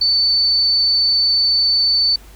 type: tone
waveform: sine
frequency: 4514 Hz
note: C#8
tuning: 31 cents sharp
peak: -12 dBFS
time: 0.01-2.16 s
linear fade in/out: 5 ms
effects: added 50 Hz sine -40 dBFS peak until 2.35 s + pink hiss -46 dBFS RMS until 2.35 s